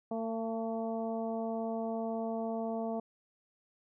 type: harmonic tone with a mistuned harmonic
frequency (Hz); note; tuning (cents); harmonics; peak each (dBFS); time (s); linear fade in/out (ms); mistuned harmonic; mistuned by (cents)
225.9; A3; +46; 1 / 2 / 3 / 4 / 5; -36 / -39 / -37 / -46 / -52; 0.11-3; 5; 4; -28
effects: none